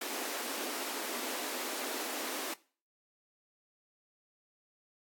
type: high-pass noise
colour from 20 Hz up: pink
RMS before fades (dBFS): -38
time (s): 0.01-2.54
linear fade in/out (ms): 5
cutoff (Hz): 240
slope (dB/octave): 96
effects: noise-tail reverb RT60 0.4 s tail -20 dB re dry + AAC 64 kbps